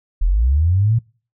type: linear sweep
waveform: sine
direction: up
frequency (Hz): 36.01 to 118.5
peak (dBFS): -12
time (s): 0.21-0.99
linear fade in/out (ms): 10
effects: noise-tail reverb RT60 0.4 s tail -26 dB re dry